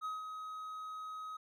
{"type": "tone with ADSR envelope", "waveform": "triangle", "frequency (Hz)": 1266, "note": "D#6", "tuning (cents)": 30, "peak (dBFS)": -34, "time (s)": [0.01, 1.37], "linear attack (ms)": 39, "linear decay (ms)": 170, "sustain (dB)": -6, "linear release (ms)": 7, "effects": []}